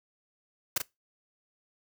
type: noise with echo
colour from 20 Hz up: white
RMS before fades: -26 dBFS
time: 0.76-0.78 s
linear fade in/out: 5 ms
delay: 39 ms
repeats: 1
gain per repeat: -6 dB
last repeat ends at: 0.819 s
effects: noise-tail reverb RT60 0.2 s tail -21 dB re dry